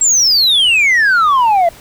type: exponential sweep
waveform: sine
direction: down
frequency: 7720 to 658 Hz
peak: -5 dBFS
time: 0.01-1.69 s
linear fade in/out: 5 ms
effects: tanh soft clip ceiling -7 dBFS + pink hiss -39 dBFS RMS until 1.8 s